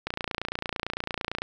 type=click train; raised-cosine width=0.3 ms; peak=-13 dBFS; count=40; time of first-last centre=0.07-1.419 s; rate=28.9 Hz; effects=none